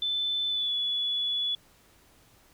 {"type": "tone with pitch glide", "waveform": "sine", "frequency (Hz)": [3520, 3416], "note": ["A7", "G#7"], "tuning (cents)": [0, 48], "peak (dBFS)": -26, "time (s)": [0.02, 1.55], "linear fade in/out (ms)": 2, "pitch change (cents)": -52, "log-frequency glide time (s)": [0.49, 0.73], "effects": ["pink hiss -60 dBFS RMS until 2.53 s"]}